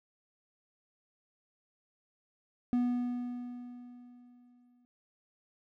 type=tone with exponential decay; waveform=triangle; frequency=244.8 Hz; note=B3; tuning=15 cents flat; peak=-23 dBFS; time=2.73-4.85 s; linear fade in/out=0 ms; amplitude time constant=460 ms; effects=none